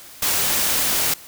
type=noise; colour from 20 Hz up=white; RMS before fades=-20 dBFS; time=0.22-1.14 s; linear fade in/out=5 ms; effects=white hiss -42 dBFS RMS until 1.27 s